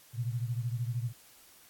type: beating tone pair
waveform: sine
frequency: 116.54 / 129.54 Hz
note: A#2 / C3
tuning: 0 / -17 cents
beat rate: 13 Hz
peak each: -32 / -36 dBFS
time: 0.13-1.13 s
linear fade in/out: 50 ms
effects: white hiss -58 dBFS RMS until 1.69 s + AAC 64 kbps